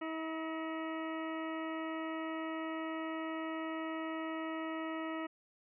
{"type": "harmonic tone with a mistuned harmonic", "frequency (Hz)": 321, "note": "E4", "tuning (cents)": -46, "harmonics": [1, 2, 3, 4, 6, 7, 8, 9], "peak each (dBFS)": [-39, -44, -48, -45, -48, -53, -57, -56], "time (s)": [0.01, 5.27], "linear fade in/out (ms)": 10, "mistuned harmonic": 6, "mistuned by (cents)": -21, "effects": []}